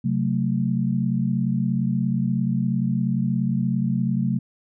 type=chord; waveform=sine; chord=F# diminished; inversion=second; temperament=just; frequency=133.2 / 185 / 222 Hz; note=C3 / F#3 / A3; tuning=+31 / 0 / +16 cents; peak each=-24 dBFS; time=0.04-4.39 s; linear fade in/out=10 ms; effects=none